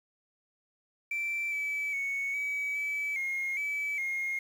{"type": "tone with pitch steps", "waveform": "sine", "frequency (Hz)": [2339, 2300, 2218, 2279, 2298, 2144, 2298, 2141], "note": ["D7", "D7", "C#7", "C#7", "D7", "C7", "D7", "C7"], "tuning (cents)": [-8, -37, 0, 47, -38, 42, -38, 39], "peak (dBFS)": -28, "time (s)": [1.11, 4.39], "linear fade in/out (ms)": 5, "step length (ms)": 410, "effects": ["tanh soft clip ceiling -28 dBFS", "9-bit"]}